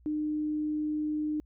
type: tone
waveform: sine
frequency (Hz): 303.4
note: D#4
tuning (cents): -44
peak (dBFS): -28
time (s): 0.06-1.4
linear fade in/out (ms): 0
effects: added 60 Hz sine -56 dBFS peak until 1.45 s